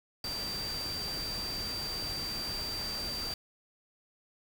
sine tone in noise, 4687 Hz, D8, 4 cents flat, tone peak -35 dBFS, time 0.24-3.34 s, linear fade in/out 2 ms, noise pink, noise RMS -41 dBFS, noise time 0.24-3.34 s, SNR +3 dB, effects none

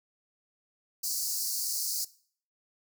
pink high-pass noise, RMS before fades -32 dBFS, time 1.03-2.05 s, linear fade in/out 10 ms, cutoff 4400 Hz, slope 96 dB/octave, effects noise-tail reverb RT60 0.5 s tail -19 dB re dry

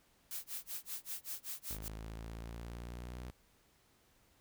blue noise with tremolo, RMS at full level -41 dBFS, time 0.31-1.88 s, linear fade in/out 0 ms, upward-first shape sine, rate 5.2 Hz, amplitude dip 100%
sawtooth linear sweep, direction up, 52.6 to 61.9 Hz, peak -40 dBFS, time 1.7-3.31 s, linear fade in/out 10 ms
effects pink hiss -70 dBFS RMS until 4.4 s

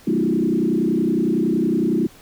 sine tone with frequency modulation, 273.6 Hz, C#4, 23 cents flat, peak -16 dBFS, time 0.07-2.07 s, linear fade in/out 5 ms, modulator 30.8 Hz, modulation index 2.9, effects pink hiss -48 dBFS RMS until 2.21 s

